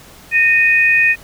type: tone pair together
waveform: sine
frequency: 1836.1 / 2489 Hz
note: A#6 / D#7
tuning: -27 / 0 cents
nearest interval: perfect fourth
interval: 527 cents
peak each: -13 / -11 dBFS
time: 0.31-1.16 s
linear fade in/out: 50 ms
effects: pink hiss -41 dBFS RMS until 1.23 s